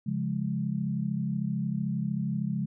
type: chord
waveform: sine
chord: Db major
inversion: none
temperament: equal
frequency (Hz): 138.59 / 174.61 / 207.7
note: Db3 / F3 / Ab3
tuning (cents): 0 / 0 / 0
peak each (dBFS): -32 / -32 / -31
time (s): 0.06-2.66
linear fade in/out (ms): 10
effects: none